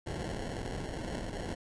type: noise with sample-and-hold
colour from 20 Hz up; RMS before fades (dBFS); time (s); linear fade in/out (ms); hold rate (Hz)
pink; -38; 0.06-1.55; 10; 1225
effects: resampled to 22050 Hz